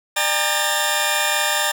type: tone cluster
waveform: 15% pulse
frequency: 601 / 801 / 923 / 1759 / 3667 Hz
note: D5 / G5 / A#5 / A6 / A#7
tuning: +40 / +37 / -17 / -1 / -29 cents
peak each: -18 dBFS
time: 0.16-1.72 s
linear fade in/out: 10 ms
effects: none